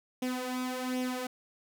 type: tone with flanger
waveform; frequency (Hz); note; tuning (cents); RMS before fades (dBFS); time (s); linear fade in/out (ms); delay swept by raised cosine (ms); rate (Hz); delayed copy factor
sawtooth; 253.4; B3; +45; -34; 0.22-1.27; 5; 0.33 to 3.13; 1.3; +0.65
effects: none